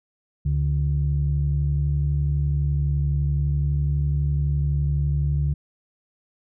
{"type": "tone pair together", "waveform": "sine", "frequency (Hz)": [72.2, 144.12], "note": ["D2", "D3"], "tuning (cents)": [-29, -32], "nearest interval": "octave", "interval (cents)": 1197, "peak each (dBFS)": -21, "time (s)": [0.45, 5.54], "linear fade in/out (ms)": 10, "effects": ["tanh soft clip ceiling -13 dBFS"]}